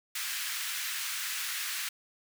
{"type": "high-pass noise", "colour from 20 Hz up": "pink", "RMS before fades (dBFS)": -35, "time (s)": [0.15, 1.89], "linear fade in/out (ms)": 5, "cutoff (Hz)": 1500, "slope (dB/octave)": 24, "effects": []}